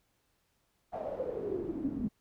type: noise with band-pass filter sweep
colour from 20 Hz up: brown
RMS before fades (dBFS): -36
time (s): 0.92-2.09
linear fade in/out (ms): 20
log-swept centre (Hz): 700 to 220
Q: 9.4
effects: pink hiss -75 dBFS RMS until 2.2 s